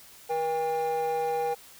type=tone pair together; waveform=triangle; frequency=479.1 / 804 Hz; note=A#4 / G5; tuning=+47 / +44 cents; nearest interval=major sixth; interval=897 cents; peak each=-25 dBFS; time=0.29-1.55 s; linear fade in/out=20 ms; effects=tanh soft clip ceiling -21 dBFS + white hiss -51 dBFS RMS until 1.79 s